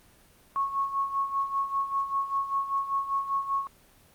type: tone with tremolo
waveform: sine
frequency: 1100 Hz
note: C#6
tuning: 14 cents flat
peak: -23 dBFS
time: 0.56-3.67 s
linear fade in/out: 0 ms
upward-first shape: sine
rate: 5.1 Hz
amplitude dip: 70%
effects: pink hiss -58 dBFS RMS until 4.14 s + Opus 24 kbps